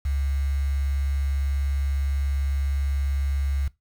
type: tone with quantisation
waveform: sine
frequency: 69.3 Hz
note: C#2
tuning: in tune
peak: -22 dBFS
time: 0.05-3.68 s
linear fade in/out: 5 ms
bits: 7
effects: noise-tail reverb RT60 0.2 s tail -20 dB re dry